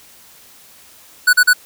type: tone bursts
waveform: square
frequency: 1480 Hz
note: F#6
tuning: in tune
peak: -8 dBFS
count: 3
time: 1.27-1.534 s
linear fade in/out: 10 ms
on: 62 ms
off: 39 ms
effects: white hiss -45 dBFS RMS until 1.65 s